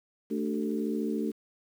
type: harmonic tone with a mistuned harmonic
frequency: 73.8 Hz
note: D2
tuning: 9 cents sharp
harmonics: 3 / 4 / 5 / 6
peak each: -31 / -33 / -35 / -37 dBFS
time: 0.3-1.32 s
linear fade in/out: 20 ms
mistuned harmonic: 5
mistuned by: +57 cents
effects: 9-bit